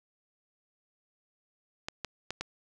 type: clicks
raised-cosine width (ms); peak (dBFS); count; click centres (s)
0.2; -17; 4; 1.885 / 2.047 / 2.306 / 2.41
effects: none